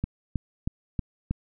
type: click train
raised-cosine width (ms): 5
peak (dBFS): -14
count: 5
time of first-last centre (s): 0.04-1.31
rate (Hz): 3.15
effects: none